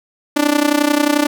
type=tone with amplitude modulation; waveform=sawtooth; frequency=293.7 Hz; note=D4; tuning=in tune; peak=-5 dBFS; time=0.36-1.27 s; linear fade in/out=10 ms; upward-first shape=sine; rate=31.3 Hz; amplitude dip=85%; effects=none